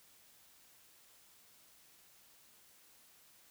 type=silence; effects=white hiss -64 dBFS RMS until 3.5 s